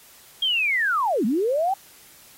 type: linear two-way sweep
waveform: sine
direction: down then up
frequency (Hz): 3275 to 196 to 800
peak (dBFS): -19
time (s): 0.42-1.74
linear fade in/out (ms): 5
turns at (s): 1.25
effects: white hiss -50 dBFS RMS until 2.37 s + AAC 48 kbps